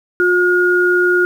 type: tone pair together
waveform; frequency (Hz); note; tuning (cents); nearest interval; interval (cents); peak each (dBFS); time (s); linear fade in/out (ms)
sine; 358.1 / 1432.4; F4 / F6; +43 / +43; 2 octaves; 2400; -13; 0.2-1.25; 0
effects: 7-bit